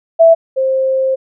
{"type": "tone pair in turn", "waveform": "sine", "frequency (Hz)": [660, 528.2], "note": ["E5", "C5"], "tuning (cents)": [2, 16], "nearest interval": "major third", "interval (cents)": 386, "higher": "first", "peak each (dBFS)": [-3, -11], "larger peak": "first", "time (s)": [[0.19, 0.35], [0.56, 1.16]], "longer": "second", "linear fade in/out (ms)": 20, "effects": []}